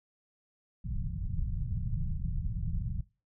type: low-pass noise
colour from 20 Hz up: pink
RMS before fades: -33 dBFS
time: 0.84-3.01 s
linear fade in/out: 5 ms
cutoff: 170 Hz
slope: 48 dB/octave
effects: noise-tail reverb RT60 0.3 s tail -20 dB re dry